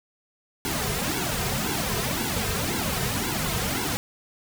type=noise with flanger; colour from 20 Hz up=pink; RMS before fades=-27 dBFS; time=0.65-3.97 s; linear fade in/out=0 ms; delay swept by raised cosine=1.6 to 3.6 ms; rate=1.9 Hz; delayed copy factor=-1; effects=none